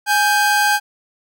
45% pulse tone pair together, 832 / 1567.7 Hz, G#5 / G6, +3 / 0 cents, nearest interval major seventh, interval 1097 cents, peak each -16 dBFS, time 0.06-0.8 s, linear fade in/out 50 ms, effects none

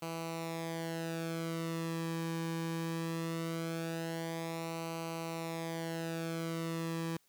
sawtooth tone with flanger, 164.81 Hz, E3, in tune, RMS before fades -38 dBFS, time 0.02-7.17 s, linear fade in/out 5 ms, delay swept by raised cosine 0.57 to 1.48 ms, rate 0.2 Hz, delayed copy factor -0.7, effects white hiss -71 dBFS RMS until 7.28 s

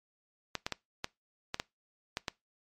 clicks, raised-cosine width 0.2 ms, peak -15 dBFS, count 8, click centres 0.553 / 0.665 / 0.723 / 1.044 / 1.544 / 1.599 / 2.171 / 2.282 s, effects noise-tail reverb RT60 0.2 s tail -22 dB re dry + MP3 64 kbps

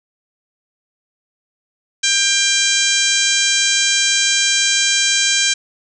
harmonic tone, 794 Hz, G5, 22 cents sharp, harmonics 2 / 3 / 4 / 5 / 6 / 7 / 8 / 9 / 10, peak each -22 / -21 / -20 / -21 / -26 / -23 / -20 / -23 / -26 dBFS, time 2.03-5.54 s, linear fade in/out 10 ms, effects none

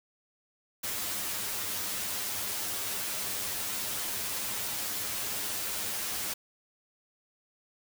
white noise with comb filter, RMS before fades -34 dBFS, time 0.83-6.34 s, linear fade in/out 10 ms, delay 9.7 ms, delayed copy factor +0.8, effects none

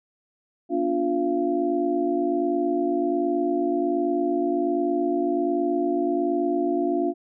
sine tone cluster, 242.3 / 290.8 / 352.1 / 685 Hz, B3 / D4 / F4 / F5, -33 / -17 / +14 / -34 cents, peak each -32 / -25 / -24 / -28 dBFS, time 0.69-7.14 s, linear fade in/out 50 ms, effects none

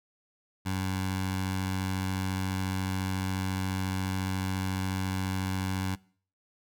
15% pulse tone with notch filter, 94.2 Hz, F#2, 32 cents sharp, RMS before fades -31 dBFS, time 0.65-5.96 s, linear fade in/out 20 ms, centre 410 Hz, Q 1.2, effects noise-tail reverb RT60 0.5 s tail -23 dB re dry

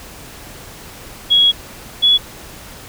sine tone pair in turn, 3326 / 3390 Hz, G#7 / G#7, +2 / +35 cents, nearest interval unison, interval 33 cents, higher second, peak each -8 dBFS, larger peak neither, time 1.3-1.52 / 2.02-2.18 s, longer first, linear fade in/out 20 ms, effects pink hiss -36 dBFS RMS until 2.88 s

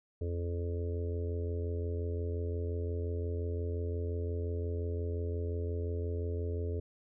harmonic tone, 85.7 Hz, F2, 32 cents flat, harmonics 1 / 3 / 4 / 5 / 6 / 7, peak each -33 / -46 / -46 / -40 / -49 / -51 dBFS, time 0.21-6.8 s, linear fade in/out 5 ms, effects none

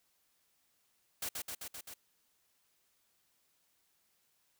white noise with echo, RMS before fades -38 dBFS, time 1.22-1.29 s, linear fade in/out 5 ms, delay 130 ms, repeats 5, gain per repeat -2 dB, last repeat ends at 1.94 s, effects white hiss -75 dBFS RMS until 4.59 s

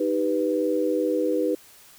sine chord, Eb augmented, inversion none, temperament equal, 311.1 / 392 / 493.9 Hz, Eb4 / G4 / B4, 0 / 0 / 0 cents, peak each -25 / -27 / -24 dBFS, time 0-1.55 s, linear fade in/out 5 ms, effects white hiss -51 dBFS RMS until 1.98 s

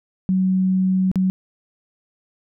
sine tone with dropouts, 187.3 Hz, F#3, 21 cents sharp, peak -15 dBFS, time 0.29-1.3 s, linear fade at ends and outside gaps 0 ms, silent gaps 1.115-1.157 s, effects none

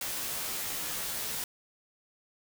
white noise with comb filter, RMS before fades -35 dBFS, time 0.01-1.44 s, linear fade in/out 2 ms, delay 15 ms, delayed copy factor -1, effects none

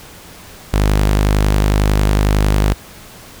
sawtooth tone, 51 Hz, G#1, 31 cents flat, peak -7 dBFS, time 0.73-2.74 s, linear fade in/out 10 ms, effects pink hiss -38 dBFS RMS until 3.4 s

